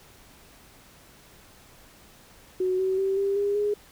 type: tone with pitch steps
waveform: sine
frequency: 370 / 378.4 / 387.1 / 395.9 / 404.9 / 414.1 Hz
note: F#4 / F#4 / G4 / G4 / G#4 / G#4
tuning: 0 / +39 / -22 / +17 / -44 / -5 cents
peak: -22 dBFS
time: 2.6-3.74 s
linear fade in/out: 5 ms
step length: 190 ms
effects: pink hiss -53 dBFS RMS until 3.91 s